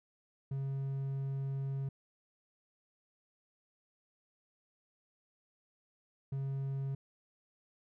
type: tone bursts at uneven times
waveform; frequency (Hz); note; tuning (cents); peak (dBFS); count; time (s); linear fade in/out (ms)
triangle; 136.3; C#3; -29; -32; 2; 0.51-1.89 / 6.32-6.95; 5
effects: none